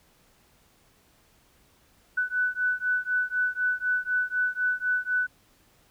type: beating tone pair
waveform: sine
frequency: 1491 / 1495 Hz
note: F#6 / F#6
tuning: +13 / +17 cents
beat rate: 4 Hz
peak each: -27 dBFS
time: 2.17-5.27 s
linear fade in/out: 10 ms
effects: pink hiss -62 dBFS RMS until 5.9 s